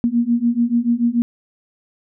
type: beating tone pair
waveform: sine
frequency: 233.1 / 240 Hz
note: A#3 / B3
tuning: 0 / -49 cents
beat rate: 6.9 Hz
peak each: -18 / -17 dBFS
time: 0.04-1.22 s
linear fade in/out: 0 ms
effects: none